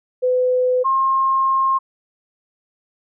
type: tone pair in turn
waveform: sine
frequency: 504 / 1067.9 Hz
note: B4 / C6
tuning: +35 / +35 cents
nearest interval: octave + minor second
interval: 1300 cents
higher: second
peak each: -14 dBFS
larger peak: neither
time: 0.22-0.84 / 0.84-1.79 s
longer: second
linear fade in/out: 20 ms
effects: none